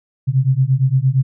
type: beating tone pair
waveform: sine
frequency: 127.9 / 136.6 Hz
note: C3 / C#3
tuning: -39 / -25 cents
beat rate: 8.7 Hz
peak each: -15 dBFS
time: 0.27-1.23 s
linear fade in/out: 20 ms
effects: none